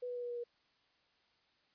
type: tone with pitch steps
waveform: sine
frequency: 493.9 / 490.5 / 487.1 / 483.7 / 480.4 / 477.1 Hz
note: B4 / B4 / B4 / B4 / B4 / A#4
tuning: 0 / -12 / -24 / -36 / -48 / +40 cents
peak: -38 dBFS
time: 0.02-0.44 s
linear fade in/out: 10 ms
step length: 70 ms
effects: white hiss -73 dBFS RMS until 1.74 s + resampled to 11025 Hz